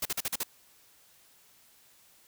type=noise bursts; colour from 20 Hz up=white; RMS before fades=-31 dBFS; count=6; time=0.02-0.434 s; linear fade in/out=5 ms; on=34 ms; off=42 ms; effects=white hiss -61 dBFS RMS until 2.27 s